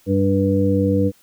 harmonic tone, 97.5 Hz, G2, 9 cents flat, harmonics 1 / 2 / 3 / 5, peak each -20 / -20 / -20 / -20 dBFS, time 0.06-1.12 s, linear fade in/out 50 ms, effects white hiss -55 dBFS RMS until 1.22 s

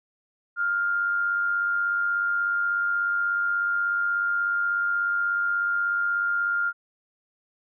sine tone with amplitude modulation, 1402 Hz, F6, 6 cents sharp, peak -20 dBFS, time 0.56-6.73 s, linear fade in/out 50 ms, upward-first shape sine, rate 96.5 Hz, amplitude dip 40%, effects none

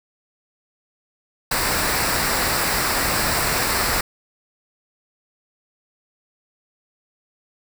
pink noise with comb filter, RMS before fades -21 dBFS, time 1.51-4.01 s, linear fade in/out 5 ms, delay 0.31 ms, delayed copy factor -0.55, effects none

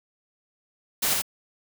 white noise with echo, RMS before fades -24 dBFS, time 1.02-1.14 s, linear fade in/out 10 ms, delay 81 ms, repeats 1, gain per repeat -2 dB, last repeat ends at 1.221 s, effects none

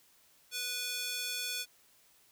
square tone with high-pass filter, 491.8 Hz, B4, 7 cents flat, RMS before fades -37 dBFS, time 0.51-1.66 s, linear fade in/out 50 ms, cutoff 3100 Hz, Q 1.1, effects white hiss -65 dBFS RMS until 2.31 s

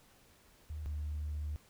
sine tone pair in turn, 76.6 / 74.89 Hz, D#2 / D2, -27 / +34 cents, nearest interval unison, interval 39 cents, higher first, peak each -38 / -34 dBFS, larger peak second, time 0.7-0.86 / 0.86-1.56 s, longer second, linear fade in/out 0 ms, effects tanh soft clip ceiling -32 dBFS + pink hiss -64 dBFS RMS until 1.69 s

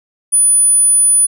sine tone, 9900 Hz, D#9, 10 cents flat, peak -7 dBFS, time 0.32-1.27 s, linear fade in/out 20 ms, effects none

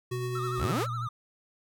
square tone with tremolo, 370 Hz, F#4, in tune, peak -33 dBFS, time 0.11-0.73 s, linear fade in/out 10 ms, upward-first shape sine, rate 9.2 Hz, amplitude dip 30%
sine tone with pitch glide, 124.7 to 118.25 Hz, B2 to A#2, +17 to +25 cents, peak -32 dBFS, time 0.11-1.08 s, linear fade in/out 10 ms, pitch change -92 cents, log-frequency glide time 0.56-0.86 s
triangle tone with vibrato, 1273 Hz, D#6, 39 cents sharp, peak -32 dBFS, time 0.35-1.09 s, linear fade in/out 5 ms, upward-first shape sine, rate 12 Hz, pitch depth 100 cents each way
sawtooth exponential sweep, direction up, 45.3 to 664 Hz, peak -24 dBFS, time 0.57-0.87 s, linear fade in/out 50 ms
effects none

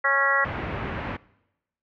harmonic tone, 276 Hz, C#4, 7 cents flat, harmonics 2 / 3 / 4 / 5 / 6 / 7, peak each -29 / -32 / -26 / -25 / -26 / -23 dBFS, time 0.04-0.45 s, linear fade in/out 10 ms
pink low-pass noise, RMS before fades -30 dBFS, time 0.44-1.17 s, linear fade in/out 10 ms, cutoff 2400 Hz, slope 24 dB/octave
effects noise-tail reverb RT60 0.9 s tail -22 dB re dry + high-pass 60 Hz 12 dB/octave

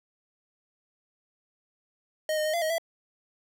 square tone with pitch steps, 622 / 613 / 620 / 683 / 630 / 664 Hz, D#5 / D#5 / D#5 / F5 / D#5 / E5, -1 / -26 / -6 / -39 / +21 / +12 cents, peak -26 dBFS, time 2.29-2.782 s, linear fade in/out 2 ms, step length 82 ms, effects none

